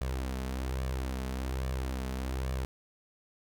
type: tone with flanger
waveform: sawtooth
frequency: 65 Hz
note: C2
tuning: 11 cents flat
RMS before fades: -34 dBFS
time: 0.01-2.65 s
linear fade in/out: 0 ms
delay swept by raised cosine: 1.7 to 4.7 ms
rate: 1.2 Hz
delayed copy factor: +0.5
effects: none